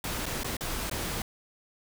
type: noise with dropouts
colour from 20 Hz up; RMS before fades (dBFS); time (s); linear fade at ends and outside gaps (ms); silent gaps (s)
pink; -33; 0.04-1.22; 2; 0.257-0.263 / 0.434-0.444 / 0.568-0.608 / 0.898-0.912
effects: none